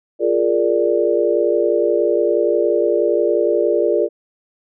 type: chord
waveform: sine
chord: Bb dominant seventh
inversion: second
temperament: equal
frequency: 349.2 / 415.3 / 466.2 / 587.3 Hz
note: F4 / Ab4 / Bb4 / D5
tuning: 0 / 0 / 0 / 0 cents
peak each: -19 dBFS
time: 0.19-4.09 s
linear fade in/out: 50 ms
effects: none